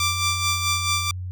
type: tone with tremolo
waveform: 10% pulse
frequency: 1177 Hz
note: D6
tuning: 3 cents sharp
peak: -11 dBFS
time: 0-1.11 s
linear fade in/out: 2 ms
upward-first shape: sine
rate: 4.6 Hz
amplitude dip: 50%
effects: added 91 Hz sine -28 dBFS peak until 1.31 s